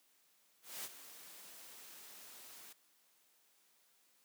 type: noise with ADSR envelope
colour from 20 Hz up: white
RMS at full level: -43 dBFS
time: 0.62-2.73 s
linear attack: 220 ms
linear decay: 43 ms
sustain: -12 dB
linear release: 7 ms
effects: white hiss -72 dBFS RMS until 4.24 s + high-pass 200 Hz 12 dB/octave